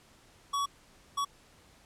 square tone bursts at uneven times, 1126 Hz, C#6, 27 cents sharp, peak -29 dBFS, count 2, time 0.53-0.66 / 1.17-1.25 s, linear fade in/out 10 ms, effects pink hiss -60 dBFS RMS until 1.85 s + low-pass 10000 Hz 12 dB/octave

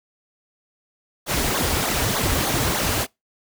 pink noise with flanger, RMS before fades -22 dBFS, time 1.26-3.07 s, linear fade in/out 50 ms, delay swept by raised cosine 0.37 to 5.87 ms, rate 3.3 Hz, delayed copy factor -0.85, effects noise-tail reverb RT60 0.2 s tail -25 dB re dry

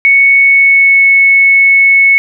sine tone with pitch glide, 2217 to 2204 Hz, C#7 to C#7, 0 to -11 cents, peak -3 dBFS, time 0.05-2.18 s, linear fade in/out 0 ms, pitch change -11 cents, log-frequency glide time 0.37-1.06 s, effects none

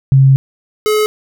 sine / square tone pair in turn, 134.9 / 426.6 Hz, C#3 / G#4, -47 / +46 cents, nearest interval octave + minor sixth, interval 1993 cents, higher second, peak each -4 / -11 dBFS, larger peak first, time 0.12-0.36 / 0.86-1.06 s, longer first, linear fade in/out 0 ms, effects none

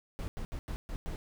brown noise bursts at uneven times, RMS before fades -37 dBFS, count 6, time 0.19-0.28 / 0.37-0.45 / 0.52-0.59 / 0.68-0.76 / 0.89-0.96 / 1.06-1.16 s, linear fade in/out 0 ms, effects none

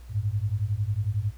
sine beating tone pair, 98.2 / 109.2 Hz, G2 / A2, +4 / -13 cents, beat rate 11 Hz, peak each -27 dBFS, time 0.09-1.33 s, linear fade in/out 50 ms, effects added 60 Hz sine -42 dBFS peak until 1.37 s + pink hiss -58 dBFS RMS until 1.37 s

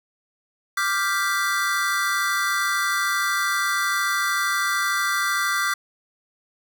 square chord, G dominant seventh, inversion second, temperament equal, 1174.7 / 1396.9 / 1568 / 1975.5 Hz, D6 / F6 / G6 / B6, 0 / 0 / 0 / 0 cents, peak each -26 / -28 / -27 / -28 dBFS, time 0.77-5.74 s, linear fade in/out 5 ms, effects none

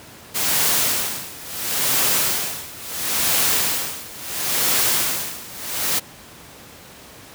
white noise with tremolo, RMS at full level -18 dBFS, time 0.34-6 s, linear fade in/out 20 ms, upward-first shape sine, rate 0.73 Hz, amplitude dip 90%, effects pink hiss -42 dBFS RMS until 7.34 s + high-pass 80 Hz 12 dB/octave

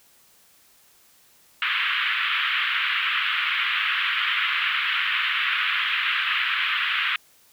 white band-pass noise, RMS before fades -24 dBFS, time 1.62-7.16 s, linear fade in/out 2 ms, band 1200 to 3200 Hz, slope 48 dB/octave, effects white hiss -57 dBFS RMS until 7.52 s

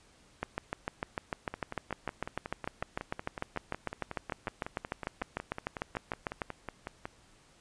two click trains, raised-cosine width 0.5 ms, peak -22 / -17 dBFS, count 31 / 41, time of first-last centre 1.54-7.055 / 0.43-6.418 s, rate 5.44 / 6.68 Hz, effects pink hiss -62 dBFS RMS until 7.6 s + resampled to 22050 Hz

